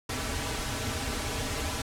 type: noise with comb filter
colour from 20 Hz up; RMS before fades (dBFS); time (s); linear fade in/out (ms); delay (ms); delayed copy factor
pink; -32; 0.09-1.82; 5; 5.6; -0.85
effects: low-pass 10000 Hz 12 dB/octave